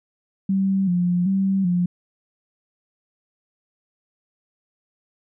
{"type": "tone with vibrato", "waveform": "sine", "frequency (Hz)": 185, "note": "F#3", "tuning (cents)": 0, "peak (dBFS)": -17, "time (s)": [0.49, 1.86], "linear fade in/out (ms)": 5, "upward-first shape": "square", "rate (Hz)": 1.3, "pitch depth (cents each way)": 76, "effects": []}